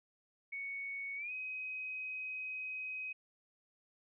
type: tone with pitch glide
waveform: sine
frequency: 2223 to 2524 Hz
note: C#7 to D#7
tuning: +4 to +24 cents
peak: -39 dBFS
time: 0.52-3.13 s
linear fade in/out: 10 ms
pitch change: +220 cents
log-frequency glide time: 1.16-1.32 s
effects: none